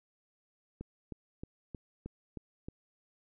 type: click train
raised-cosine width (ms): 3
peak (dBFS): -28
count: 7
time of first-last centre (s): 0.81-2.685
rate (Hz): 3.2
effects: none